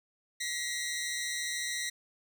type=tone pair together; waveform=15% pulse; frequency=1914 / 2068 Hz; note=A#6 / C7; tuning=+45 / -21 cents; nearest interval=minor second; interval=134 cents; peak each=-28 / -32 dBFS; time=0.4-1.9 s; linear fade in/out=10 ms; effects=none

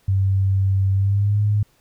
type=tone with pitch glide; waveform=sine; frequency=96.7 to 104.24 Hz; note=G2 to G#2; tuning=-23 to +7 cents; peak=-15 dBFS; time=0.08-1.63 s; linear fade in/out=5 ms; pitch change=+130 cents; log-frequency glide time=0.93-1.41 s; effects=pink hiss -60 dBFS RMS until 1.8 s

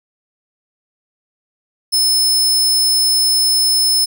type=tone; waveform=sawtooth; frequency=5230 Hz; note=E8; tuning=15 cents flat; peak=-9 dBFS; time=1.92-4.06 s; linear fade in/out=20 ms; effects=none

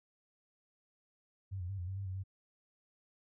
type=tone with pitch steps; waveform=sine; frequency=96.5 / 88.7 / 98.2 / 88.1 / 95.6 / 98.5 / 93.4 / 95.8 Hz; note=G2 / F2 / G2 / F2 / G2 / G2 / F#2 / G2; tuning=-27 / +27 / +4 / +16 / -43 / +9 / +17 / -39 cents; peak=-37 dBFS; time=1.51-2.238 s; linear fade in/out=20 ms; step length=91 ms; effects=none

